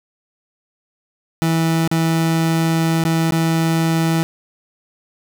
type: tone with dropouts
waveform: 30% pulse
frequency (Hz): 163.4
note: E3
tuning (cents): -15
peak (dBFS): -12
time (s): 1.42-4.23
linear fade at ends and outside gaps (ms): 0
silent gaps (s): 1.876-1.914 / 3.038-3.051 / 3.308-3.322
effects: none